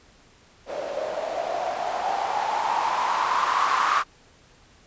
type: noise with low-pass filter sweep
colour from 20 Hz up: violet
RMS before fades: -25 dBFS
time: 0.66-4.04 s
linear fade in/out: 50 ms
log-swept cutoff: 550 to 1200 Hz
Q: 6.9
effects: pink hiss -55 dBFS RMS until 4.86 s + resampled to 16000 Hz